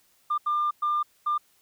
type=tone bursts at uneven times; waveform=sine; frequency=1198 Hz; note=D6; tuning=34 cents sharp; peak=-21 dBFS; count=4; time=0.3-0.38 / 0.46-0.71 / 0.82-1.03 / 1.26-1.38 s; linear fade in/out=10 ms; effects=tanh soft clip ceiling -19 dBFS + white hiss -64 dBFS RMS until 1.61 s